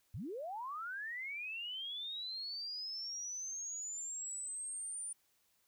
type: linear sweep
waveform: sine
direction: up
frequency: 73.42 to 9310 Hz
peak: -40 dBFS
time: 0.14-5.13 s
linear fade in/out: 5 ms
effects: white hiss -75 dBFS RMS until 5.67 s